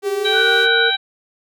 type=tone; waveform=sawtooth; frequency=386.4 Hz; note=G4; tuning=25 cents flat; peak=-20 dBFS; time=0.02-0.68 s; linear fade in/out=50 ms
type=tone with pitch glide; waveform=sine; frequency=404.7 to 459.5 Hz; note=G#4 to A#4; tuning=-45 to -25 cents; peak=-19 dBFS; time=0.03-0.91 s; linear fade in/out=20 ms; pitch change=+220 cents; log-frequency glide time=0.15-0.48 s
type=harmonic tone; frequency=778 Hz; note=G5; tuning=13 cents flat; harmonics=1 / 2 / 3 / 4 / 5; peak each=-26 / -22 / -27 / -26 / -18 dBFS; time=0.24-0.97 s; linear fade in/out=20 ms
type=tone with vibrato; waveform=sine; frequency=1480 Hz; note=F#6; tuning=in tune; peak=-15 dBFS; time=0.32-0.92 s; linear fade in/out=50 ms; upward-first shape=sine; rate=3.7 Hz; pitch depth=13 cents each way
effects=none